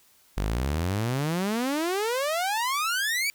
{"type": "exponential sweep", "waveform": "sawtooth", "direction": "up", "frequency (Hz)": [46.32, 2356], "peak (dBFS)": -21, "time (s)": [0.37, 3.3], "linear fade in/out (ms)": 0, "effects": ["white hiss -60 dBFS RMS until 3.34 s"]}